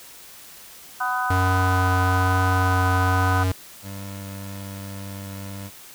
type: harmonic tone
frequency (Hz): 249.8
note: B3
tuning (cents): +20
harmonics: 3 / 4 / 5 / 6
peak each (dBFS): -27 / -27 / -27 / -27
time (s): 1-3.44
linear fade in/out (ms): 10
type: tone with vibrato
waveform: square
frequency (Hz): 92.5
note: F#2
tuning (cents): 0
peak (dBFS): -20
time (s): 1.3-3.52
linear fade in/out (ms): 5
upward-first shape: sine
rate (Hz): 1.1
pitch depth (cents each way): 10
type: tone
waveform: 25% pulse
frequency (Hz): 98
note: G2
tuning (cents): 0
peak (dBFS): -29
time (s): 3.82-5.71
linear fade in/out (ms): 50
effects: white hiss -44 dBFS RMS until 5.94 s